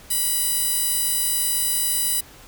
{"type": "tone with high-pass filter", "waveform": "15% pulse", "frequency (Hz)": 986, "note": "B5", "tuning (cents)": -3, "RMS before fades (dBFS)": -22, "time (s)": [0.1, 2.21], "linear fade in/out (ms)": 10, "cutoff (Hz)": 9000, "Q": 0.71, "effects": ["pink hiss -46 dBFS RMS until 2.47 s"]}